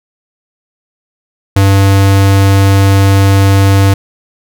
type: tone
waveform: square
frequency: 98 Hz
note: G2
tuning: in tune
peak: -5 dBFS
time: 1.56-3.94 s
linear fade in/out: 5 ms
effects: none